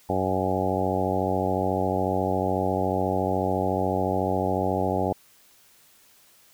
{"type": "harmonic tone with a mistuned harmonic", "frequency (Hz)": 94, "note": "F#2", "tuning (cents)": 28, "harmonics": [1, 2, 3, 4, 5, 6, 7, 8, 9], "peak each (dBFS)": [-31, -31, -31, -31, -31, -31, -31, -31, -31], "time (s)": [0.09, 5.13], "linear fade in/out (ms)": 5, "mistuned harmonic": 9, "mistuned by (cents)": -24, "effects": ["white hiss -57 dBFS RMS until 6.53 s"]}